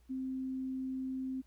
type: tone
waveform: sine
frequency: 261.6 Hz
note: C4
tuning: in tune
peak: -35 dBFS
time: 0.09-1.42 s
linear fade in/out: 20 ms
effects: added 60 Hz sine -62 dBFS peak until 1.46 s + pink hiss -73 dBFS RMS until 1.46 s